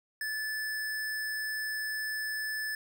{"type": "tone", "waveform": "square", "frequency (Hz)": 1739, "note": "A6", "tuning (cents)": -21, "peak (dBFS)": -33, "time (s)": [0.21, 2.75], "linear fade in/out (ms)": 2, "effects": []}